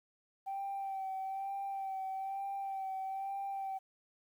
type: tone with vibrato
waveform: sine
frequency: 777 Hz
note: G5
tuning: 16 cents flat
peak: -35 dBFS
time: 0.46-3.79 s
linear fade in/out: 20 ms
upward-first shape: sine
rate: 1.1 Hz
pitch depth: 27 cents each way
effects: tanh soft clip ceiling -33 dBFS + 11-bit